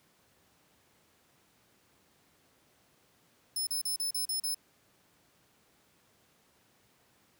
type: tone bursts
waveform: 15% pulse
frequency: 5250 Hz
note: E8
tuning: 8 cents flat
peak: -25 dBFS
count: 7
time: 3.56-4.546 s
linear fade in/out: 5 ms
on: 110 ms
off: 36 ms
effects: pink hiss -67 dBFS RMS until 7.39 s + high-pass 100 Hz 12 dB/octave